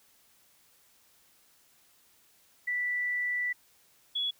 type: tone pair in turn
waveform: sine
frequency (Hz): 1969 / 3378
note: B6 / G#7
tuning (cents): -6 / +29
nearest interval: major sixth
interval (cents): 935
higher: second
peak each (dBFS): -28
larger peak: neither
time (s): 2.67-3.53 / 4.15-4.31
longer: first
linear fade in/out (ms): 10
effects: white hiss -64 dBFS RMS until 4.39 s